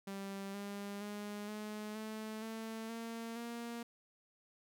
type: tone with pitch steps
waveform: sawtooth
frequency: 196.5 / 201.6 / 206.7 / 212.1 / 217.5 / 223.1 / 228.9 / 234.8 Hz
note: G3 / G3 / G#3 / G#3 / A3 / A3 / A#3 / A#3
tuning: +4 / +49 / -8 / +37 / -20 / +24 / -31 / +13 cents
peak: -38 dBFS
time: 0.07-3.83 s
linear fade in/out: 5 ms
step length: 470 ms
effects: none